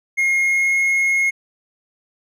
triangle tone with pitch glide, 2145 to 2159 Hz, C7 to C#7, +42 to -46 cents, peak -13 dBFS, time 0.17-1.31 s, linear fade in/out 20 ms, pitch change +12 cents, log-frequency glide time 0.39-0.77 s, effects none

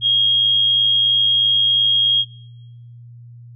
sine tone with amplitude modulation, 3264 Hz, G#7, 31 cents flat, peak -11 dBFS, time 0.01-2.25 s, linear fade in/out 50 ms, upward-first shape sine, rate 103 Hz, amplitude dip 40%, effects noise-tail reverb RT60 0.9 s tail -25 dB re dry + added 119 Hz sine -37 dBFS peak until 3.55 s

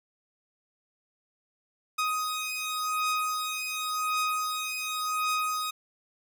sawtooth beating tone pair, 1252 / 1252.9 Hz, D#6 / D#6, +10 / +12 cents, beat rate 0.9 Hz, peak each -28 / -27 dBFS, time 1.98-5.71 s, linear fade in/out 10 ms, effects none

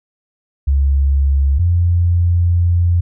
sine tone pair in turn, 69.3 / 86.91 Hz, C#2 / F2, 0 / -8 cents, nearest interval major third, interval 392 cents, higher second, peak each -10 dBFS, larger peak neither, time 0.67-1.59 / 1.59-3.01 s, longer second, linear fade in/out 10 ms, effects none

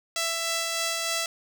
5% pulse tone with tremolo, 664 Hz, E5, 12 cents sharp, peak -14 dBFS, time 0.16-1.26 s, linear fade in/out 2 ms, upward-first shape sine, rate 3.3 Hz, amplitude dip 25%, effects none

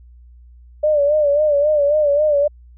sine tone with vibrato, 590 Hz, D5, 8 cents sharp, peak -12 dBFS, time 0.83-2.48 s, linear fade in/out 10 ms, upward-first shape sine, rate 3.7 Hz, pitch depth 72 cents each way, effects added 60 Hz sine -41 dBFS peak until 2.77 s

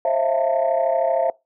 sine tone cluster, 534 / 646 / 679 / 898 Hz, C5 / E5 / F5 / A5, +35 / -35 / -49 / +35 cents, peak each -21 / -22 / -20 / -27 dBFS, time 0.05-1.3 s, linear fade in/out 2 ms, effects noise-tail reverb RT60 0.2 s tail -21 dB re dry + tanh soft clip ceiling -10 dBFS

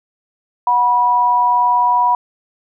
sine tone pair together, 733 / 975.3 Hz, F#5 / B5, -16 / -22 cents, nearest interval perfect fourth, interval 494 cents, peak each -19 / -11 dBFS, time 0.67-2.15 s, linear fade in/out 2 ms, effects none

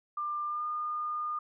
sine tone with pitch glide, 1193 to 1216.7 Hz, D6 to D#6, +27 to -39 cents, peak -31 dBFS, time 0.17-1.39 s, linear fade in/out 5 ms, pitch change +34 cents, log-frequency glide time 0.46-0.66 s, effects none

